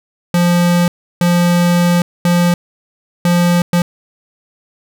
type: tone bursts at uneven times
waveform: square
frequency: 174.61 Hz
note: F3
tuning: in tune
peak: -10 dBFS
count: 5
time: 0.34-0.88 / 1.21-2.02 / 2.25-2.54 / 3.25-3.62 / 3.73-3.82 s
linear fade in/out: 2 ms
effects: none